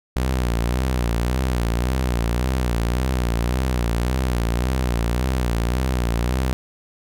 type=tone with vibrato; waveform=sawtooth; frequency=61 Hz; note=B1; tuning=21 cents flat; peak=-15 dBFS; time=0.16-6.53 s; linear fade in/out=0 ms; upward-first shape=sine; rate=1.8 Hz; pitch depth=110 cents each way; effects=none